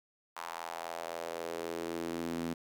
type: tone with high-pass filter sweep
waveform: sawtooth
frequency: 83.8 Hz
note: E2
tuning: 29 cents sharp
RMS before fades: -39 dBFS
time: 0.36-2.54 s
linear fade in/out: 10 ms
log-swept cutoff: 1000 to 230 Hz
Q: 2.6
effects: none